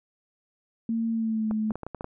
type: tone with pitch glide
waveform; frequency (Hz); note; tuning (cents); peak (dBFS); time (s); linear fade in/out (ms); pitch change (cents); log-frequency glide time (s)
sine; 227.5 to 216.5; A#3 to A3; -42 to -28; -24; 0.89-1.72; 2; -86; 1.11-1.5
type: clicks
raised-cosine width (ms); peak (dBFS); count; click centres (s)
1; -21; 8; 1.511 / 1.707 / 1.756 / 1.833 / 1.866 / 1.947 / 2.009 / 2.044
effects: none